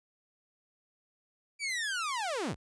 sawtooth linear sweep, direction down, 2349 to 37.64 Hz, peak -28 dBFS, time 1.59-2.56 s, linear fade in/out 50 ms, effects resampled to 22050 Hz

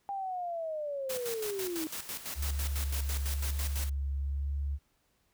sine linear sweep, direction down, 804 to 307.5 Hz, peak -33 dBFS, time 0.09-1.87 s, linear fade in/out 0 ms
white noise with tremolo, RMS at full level -38 dBFS, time 1.09-3.9 s, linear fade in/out 10 ms, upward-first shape square, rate 6 Hz, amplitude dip 65%
sine tone with vibrato, 69.9 Hz, C#2, 15 cents sharp, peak -30 dBFS, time 2.35-4.79 s, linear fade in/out 50 ms, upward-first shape sine, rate 1 Hz, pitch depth 16 cents each way
effects pink hiss -73 dBFS RMS until 5.33 s

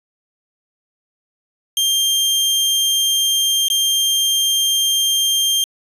sawtooth tone with dropouts, 3184 Hz, G7, 26 cents sharp, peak -11 dBFS, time 1.77-5.64 s, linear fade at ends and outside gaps 1 ms, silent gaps 3.684-3.701 s, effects resampled to 32000 Hz

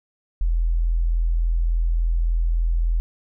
sine tone, 41.75 Hz, E1, 23 cents sharp, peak -17 dBFS, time 0.41-3 s, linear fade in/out 0 ms, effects none

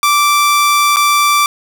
sawtooth tone with dropouts, 1170 Hz, D6, 7 cents flat, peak -5 dBFS, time 0.03-1.46 s, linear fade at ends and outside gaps 1 ms, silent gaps 0.961-0.968 s, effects none

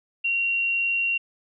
sine tone, 2751 Hz, F7, 27 cents flat, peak -21 dBFS, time 0.24-1.18 s, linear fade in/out 10 ms, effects none

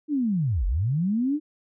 sine linear two-way sweep, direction down then up, 311.1 to 41.2 to 311.1 Hz, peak -21 dBFS, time 0.08-1.4 s, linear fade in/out 50 ms, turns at 0.66 s, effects none

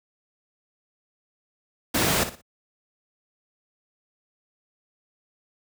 pink noise with echo, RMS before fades -22 dBFS, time 1.94-2.24 s, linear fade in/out 10 ms, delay 59 ms, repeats 3, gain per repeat -11 dB, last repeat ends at 2.417 s, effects high-pass 80 Hz 12 dB/octave

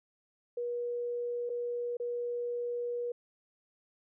sine tone with dropouts, 481.2 Hz, B4, 45 cents flat, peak -32 dBFS, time 0.57-3.12 s, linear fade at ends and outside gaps 5 ms, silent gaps 1.494-1.499 / 1.97-1.999 s, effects none

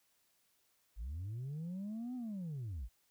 sine linear two-way sweep, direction up then down, 46.25 to 255.8 to 46.25 Hz, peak -37 dBFS, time 0.96-2.89 s, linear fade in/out 50 ms, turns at 2.15 s, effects tanh soft clip ceiling -38 dBFS + white hiss -75 dBFS RMS until 3.1 s

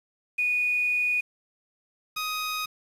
sine / 15% pulse tone pair in turn, 2467 / 1252.5 Hz, D#7 / D#6, -15 / +11 cents, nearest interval octave, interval 1174 cents, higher first, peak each -22 dBFS, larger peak neither, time 0.38-1.21 / 2.16-2.66 s, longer first, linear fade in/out 10 ms, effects resampled to 32000 Hz + 8-bit

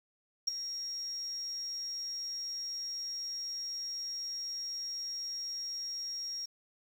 sine tone with ADSR envelope, 5588 Hz, F8, in tune, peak -23 dBFS, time 0.47-6.46 s, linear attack 13 ms, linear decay 6 ms, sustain -13 dB, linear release 9 ms, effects tanh soft clip ceiling -21 dBFS + 9-bit

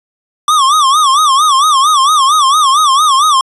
square tone with vibrato, 1152 Hz, D6, 34 cents flat, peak -7 dBFS, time 0.48-3.41 s, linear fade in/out 2 ms, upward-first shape sine, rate 4.4 Hz, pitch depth 160 cents each way, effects resampled to 24000 Hz

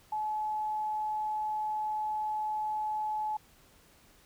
sine tone, 856 Hz, A5, 48 cents flat, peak -30 dBFS, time 0.12-3.37 s, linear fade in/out 5 ms, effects pink hiss -61 dBFS RMS until 4.25 s

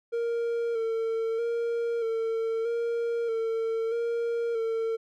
triangle tone with vibrato, 459.2 Hz, A#4, 26 cents flat, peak -24 dBFS, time 0.12-4.97 s, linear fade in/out 20 ms, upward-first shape square, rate 0.79 Hz, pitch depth 29 cents each way, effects none

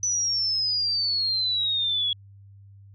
sine exponential sweep, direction down, 6000 to 3335 Hz, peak -22 dBFS, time 0.03-2.13 s, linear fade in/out 2 ms, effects added 99 Hz sine -46 dBFS peak until 2.94 s

